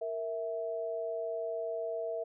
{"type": "tone pair together", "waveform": "sine", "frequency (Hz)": [463.7, 655.8], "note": ["A#4", "E5"], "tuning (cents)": [-9, -9], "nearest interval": "tritone", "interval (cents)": 600, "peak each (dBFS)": [-37, -35], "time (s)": [0.01, 2.24], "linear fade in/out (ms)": 10, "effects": []}